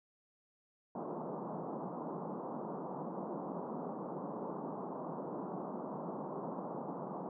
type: band-pass noise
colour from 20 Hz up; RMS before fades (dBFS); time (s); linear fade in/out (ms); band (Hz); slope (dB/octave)
pink; -42; 0.95-7.29; 2; 160 to 1100; 48
effects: none